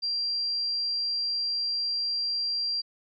sine tone, 4741 Hz, D8, 16 cents sharp, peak -26 dBFS, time 0.02-2.82 s, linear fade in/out 20 ms, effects none

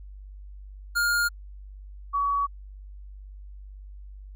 square / sine tone pair in turn, 1414 / 1130.8 Hz, F6 / C#6, +21 / +34 cents, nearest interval major third, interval 387 cents, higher first, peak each -22 / -22 dBFS, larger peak neither, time 0.95-1.29 / 2.13-2.47 s, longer neither, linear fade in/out 20 ms, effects added 49 Hz sine -40 dBFS peak until 4.35 s

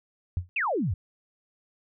sine tone with exponential decay, 89 Hz, F2, 33 cents sharp, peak -20 dBFS, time 0.37-0.49 s, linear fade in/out 0 ms, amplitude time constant 25 ms
sine exponential sweep, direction down, 2829 to 74.6 Hz, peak -24 dBFS, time 0.56-0.94 s, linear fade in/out 5 ms
effects none

